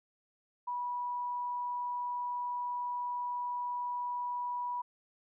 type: tone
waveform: sine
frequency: 977 Hz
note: B5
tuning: 19 cents flat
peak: -33 dBFS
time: 0.67-4.82 s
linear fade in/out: 10 ms
effects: none

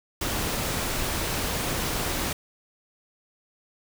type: noise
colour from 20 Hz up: pink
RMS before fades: -28 dBFS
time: 0.21-2.33 s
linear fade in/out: 5 ms
effects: none

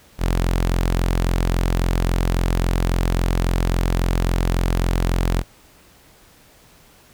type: tone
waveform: sawtooth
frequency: 43.65 Hz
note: F1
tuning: in tune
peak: -13 dBFS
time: 0.18-5.44 s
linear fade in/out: 50 ms
effects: pink hiss -51 dBFS RMS until 7.13 s

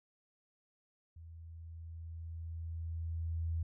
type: tone with level ramp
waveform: sine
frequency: 82.41 Hz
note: E2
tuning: in tune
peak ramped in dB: -49 to -32 dBFS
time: 1.16-3.63 s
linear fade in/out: 5 ms
effects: none

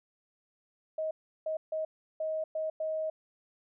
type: tone bursts at uneven times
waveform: sine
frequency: 630 Hz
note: D#5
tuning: 21 cents sharp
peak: -30 dBFS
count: 6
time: 0.98-1.11 / 1.46-1.57 / 1.72-1.85 / 2.2-2.44 / 2.55-2.7 / 2.8-3.1 s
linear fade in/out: 5 ms
effects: none

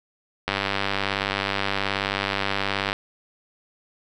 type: click train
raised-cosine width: 0.3 ms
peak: -7 dBFS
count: 243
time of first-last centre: 0.48-2.929 s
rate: 98.8 Hz
effects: none

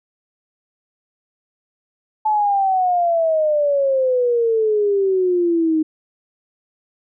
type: exponential sweep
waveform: sine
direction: down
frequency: 869 to 310 Hz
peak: -14 dBFS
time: 2.25-5.83 s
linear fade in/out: 10 ms
effects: none

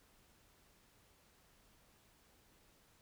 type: silence
effects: pink hiss -69 dBFS RMS until 3.01 s

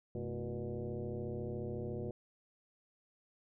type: tone with frequency modulation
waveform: sine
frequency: 134 Hz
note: C3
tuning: 42 cents sharp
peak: -37 dBFS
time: 0.15-2.11 s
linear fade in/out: 2 ms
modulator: 117 Hz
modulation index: 3.5
effects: none

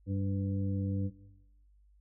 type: harmonic tone with a mistuned harmonic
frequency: 97.5 Hz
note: G2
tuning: 9 cents flat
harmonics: 1 / 2 / 3 / 5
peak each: -31 / -37 / -38 / -45 dBFS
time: 0.06-1.11 s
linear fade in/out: 50 ms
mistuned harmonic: 5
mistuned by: +29 cents
effects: noise-tail reverb RT60 1.0 s tail -18 dB re dry + added 50 Hz sine -60 dBFS peak until 2 s

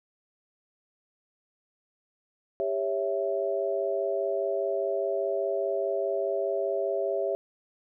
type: chord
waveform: sine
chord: C# diminished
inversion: second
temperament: equal with one note detuned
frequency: 398.6 / 554.4 / 659.3 Hz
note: G4 / C#5 / E5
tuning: +29 / 0 / 0 cents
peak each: -30 dBFS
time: 2.6-7.35 s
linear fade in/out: 0 ms
effects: none

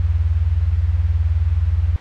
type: beating tone pair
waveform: sine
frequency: 67 / 86 Hz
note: C2 / F2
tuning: +42 / -26 cents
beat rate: 19 Hz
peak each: -19 / -16 dBFS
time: 0-1.96 s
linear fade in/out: 0 ms
effects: white hiss -37 dBFS RMS until 2 s + low-pass 2000 Hz 12 dB/octave

